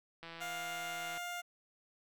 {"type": "click train", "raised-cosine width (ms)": 0.3, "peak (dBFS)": -32, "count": 158, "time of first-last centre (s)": [0.23, 1.176], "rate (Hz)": 166}
{"type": "tone", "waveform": "15% pulse", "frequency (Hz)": 704, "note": "F5", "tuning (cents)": 14, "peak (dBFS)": -33, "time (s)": [0.4, 1.42], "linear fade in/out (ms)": 20}
{"effects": []}